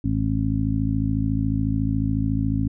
harmonic tone, 54 Hz, A1, 32 cents flat, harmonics 1 / 2 / 3 / 4 / 5, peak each -27 / -24 / -29 / -28 / -25 dBFS, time 0.04-2.68 s, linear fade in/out 5 ms, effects none

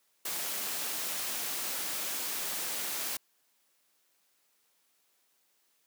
white noise, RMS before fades -35 dBFS, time 0.25-3.17 s, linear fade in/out 5 ms, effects white hiss -72 dBFS RMS until 5.86 s + high-pass 200 Hz 12 dB/octave

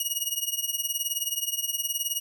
10% pulse tone with tremolo, 2888 Hz, F#7, 43 cents flat, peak -15 dBFS, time 0-2.2 s, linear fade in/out 2 ms, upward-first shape triangle, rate 19 Hz, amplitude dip 90%, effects none

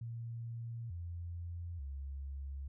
sine tone with pitch steps, 116.2 / 85.9 / 69 Hz, A#2 / F2 / C#2, -5 / -28 / -7 cents, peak -40 dBFS, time 0.01-2.68 s, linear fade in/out 5 ms, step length 890 ms, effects none

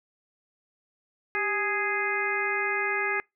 harmonic tone with a mistuned harmonic, 415.3 Hz, G#4, in tune, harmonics 1 / 2 / 3 / 4 / 5 / 6, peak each -33 / -35 / -34 / -30 / -30 / -35 dBFS, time 1.35-3.2 s, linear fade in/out 0 ms, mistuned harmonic 1, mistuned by -86 cents, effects noise-tail reverb RT60 0.2 s tail -26 dB re dry

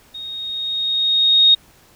sine tone with level ramp, 3729 Hz, A#7, in tune, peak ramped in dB -29 to -7 dBFS, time 0.14-1.55 s, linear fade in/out 10 ms, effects pink hiss -51 dBFS RMS until 1.95 s

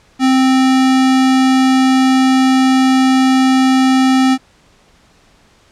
square tone, 261.6 Hz, C4, in tune, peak -9 dBFS, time 0.19-4.38 s, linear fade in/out 50 ms, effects pink hiss -50 dBFS RMS until 5.71 s + low-pass 7000 Hz 12 dB/octave

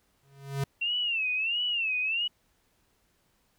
square tone with exponential growth, 138.3 Hz, C#3, 4 cents flat, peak -25 dBFS, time 0.23-0.64 s, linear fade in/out 5 ms, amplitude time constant 87 ms
sine tone with vibrato, 2711 Hz, E7, 48 cents sharp, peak -26 dBFS, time 0.81-2.28 s, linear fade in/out 10 ms, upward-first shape sine, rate 1.5 Hz, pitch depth 150 cents each way
effects pink hiss -70 dBFS RMS until 3.58 s

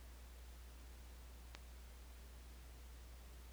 click, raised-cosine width 0.2 ms, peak -30 dBFS, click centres 1.55 s, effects added 60 Hz sine -54 dBFS peak until 3.52 s + pink hiss -64 dBFS RMS until 3.52 s

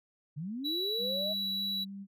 sine linear sweep, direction up, 136.1 to 645 Hz, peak -35 dBFS, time 0.36-1.34 s, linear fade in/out 20 ms
triangle tone, 3922 Hz, B7, 13 cents flat, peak -30 dBFS, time 0.64-1.85 s, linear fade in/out 20 ms
sine tone with vibrato, 196 Hz, G3, in tune, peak -40 dBFS, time 0.98-2.07 s, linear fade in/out 50 ms, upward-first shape square, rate 3.3 Hz, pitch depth 14 cents each way
effects none

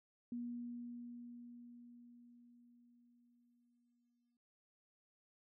sine tone with exponential decay, 240.1 Hz, B3, 49 cents flat, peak -40 dBFS, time 0.32-4.37 s, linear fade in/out 2 ms, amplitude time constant 880 ms, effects none

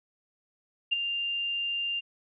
sine tone with ADSR envelope, 2794 Hz, F7, in tune, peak -20 dBFS, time 0.91-2.01 s, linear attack 19 ms, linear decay 12 ms, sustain -8 dB, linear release 25 ms, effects none

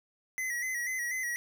square tone with vibrato, 1975.5 Hz, B6, in tune, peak -32 dBFS, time 0.38-1.36 s, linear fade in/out 0 ms, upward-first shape square, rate 4.1 Hz, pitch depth 55 cents each way, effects none

